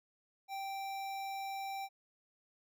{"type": "tone with notch filter", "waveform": "square", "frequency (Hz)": 782, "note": "G5", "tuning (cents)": -4, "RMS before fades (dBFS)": -41, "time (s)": [0.48, 1.89], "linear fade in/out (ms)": 50, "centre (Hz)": 9000, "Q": 1.8, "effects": []}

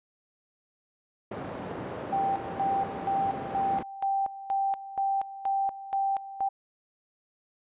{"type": "band-pass noise", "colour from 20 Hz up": "white", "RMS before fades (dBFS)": -37, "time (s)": [1.31, 3.83], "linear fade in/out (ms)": 5, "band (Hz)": [110, 670], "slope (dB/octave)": 12}
{"type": "tone with tremolo", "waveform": "sine", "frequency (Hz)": 784, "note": "G5", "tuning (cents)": 0, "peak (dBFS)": -24, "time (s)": [2.12, 6.49], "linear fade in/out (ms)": 10, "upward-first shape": "square", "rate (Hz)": 2.1, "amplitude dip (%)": 80}
{"effects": ["resampled to 8000 Hz"]}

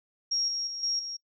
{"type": "tone with level steps", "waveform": "sine", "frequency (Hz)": 5588, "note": "F8", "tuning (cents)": 0, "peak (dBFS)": [-25, -29, -34, -26, -34], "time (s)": [0.31, 1.17], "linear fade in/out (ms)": 10, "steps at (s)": [0.48, 0.67, 0.83, 0.99], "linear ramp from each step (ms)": 2, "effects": ["noise-tail reverb RT60 0.1 s tail -26 dB re dry"]}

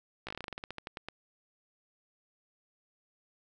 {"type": "slowing click train", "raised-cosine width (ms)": 0.3, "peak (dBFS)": -23, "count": 17, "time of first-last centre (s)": [0.27, 1.086], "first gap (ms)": 16, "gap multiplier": 1.14, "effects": []}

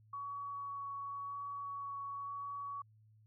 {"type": "tone with vibrato", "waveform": "sine", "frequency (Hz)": 1124, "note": "C#6", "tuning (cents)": 24, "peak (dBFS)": -40, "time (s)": [0.13, 2.82], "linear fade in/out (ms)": 5, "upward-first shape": "triangle", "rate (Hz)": 0.93, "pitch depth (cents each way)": 10, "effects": ["added 108 Hz sine -62 dBFS peak until 3.26 s"]}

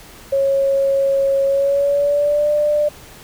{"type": "tone with pitch glide", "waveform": "sine", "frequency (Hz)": [548, 594.2], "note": ["C#5", "D5"], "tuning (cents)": [-20, 20], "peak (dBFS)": -13, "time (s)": [0.32, 2.89], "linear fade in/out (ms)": 10, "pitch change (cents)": 140, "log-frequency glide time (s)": [1.46, 2.49], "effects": ["pink hiss -41 dBFS RMS until 3.23 s"]}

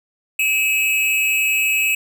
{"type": "tone with amplitude modulation", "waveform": "square", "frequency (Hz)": 2587, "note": "E7", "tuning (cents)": -33, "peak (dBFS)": -13, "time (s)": [0.39, 1.95], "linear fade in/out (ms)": 5, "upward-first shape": "sine", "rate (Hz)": 251, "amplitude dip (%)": 70, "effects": []}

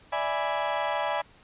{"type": "chord", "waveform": "35% pulse", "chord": "E dominant seventh", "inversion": "third", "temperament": "equal", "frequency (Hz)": [587.3, 659.3, 830.6, 987.8], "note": ["D5", "E5", "G#5", "B5"], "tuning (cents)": [0, 0, 0, 0], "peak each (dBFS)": [-30, -31, -29, -30], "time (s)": [0.12, 1.22], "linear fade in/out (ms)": 10, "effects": ["pink hiss -56 dBFS RMS until 1.43 s", "resampled to 8000 Hz"]}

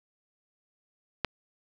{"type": "click", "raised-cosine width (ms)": 0.3, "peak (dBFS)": -10, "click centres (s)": 1.247, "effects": []}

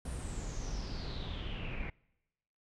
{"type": "noise with low-pass filter sweep", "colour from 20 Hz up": "brown", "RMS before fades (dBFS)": -39, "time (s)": [0.05, 1.9], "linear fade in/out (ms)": 5, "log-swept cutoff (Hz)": [9800, 2200], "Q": 7.9, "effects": ["noise-tail reverb RT60 1.0 s tail -26 dB re dry"]}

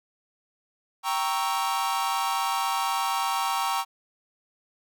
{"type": "chord", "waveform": "45% pulse", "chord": "G diminished seventh", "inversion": "none", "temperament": "equal", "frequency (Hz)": [784, 932.3, 1108.7, 1318.5], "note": ["G5", "Bb5", "Db6", "Fb6"], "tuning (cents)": [0, 0, 0, 0], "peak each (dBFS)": [-30, -29, -30, -33], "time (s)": [1.03, 3.85], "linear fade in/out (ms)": 50, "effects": []}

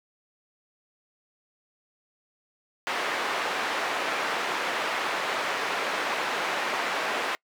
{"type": "low-pass noise", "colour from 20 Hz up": "white", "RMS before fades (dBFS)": -28, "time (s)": [2.87, 7.35], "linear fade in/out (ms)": 0, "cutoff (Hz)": 1900, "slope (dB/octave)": 12, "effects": ["noise-tail reverb RT60 0.1 s tail -26 dB re dry", "high-pass 400 Hz 12 dB/octave"]}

